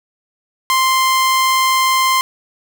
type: tone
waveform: sawtooth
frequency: 1046.5 Hz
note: C6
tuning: in tune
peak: -8 dBFS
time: 0.7-2.21 s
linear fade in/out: 0 ms
effects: none